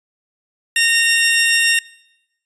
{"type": "tone pair together", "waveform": "sawtooth", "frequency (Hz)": [1843, 2761], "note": ["A#6", "F7"], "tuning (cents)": [-20, -20], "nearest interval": "perfect fifth", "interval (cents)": 700, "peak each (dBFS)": -12, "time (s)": [0.76, 1.79], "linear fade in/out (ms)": 2, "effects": ["noise-tail reverb RT60 0.9 s tail -23 dB re dry", "resampled to 24000 Hz"]}